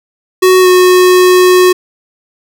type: tone with pitch glide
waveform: square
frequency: 371.2 to 365 Hz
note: F#4 to F#4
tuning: +6 to -24 cents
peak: -4 dBFS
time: 0.42-1.73 s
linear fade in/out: 10 ms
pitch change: -30 cents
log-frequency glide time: 0.61-0.67 s
effects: none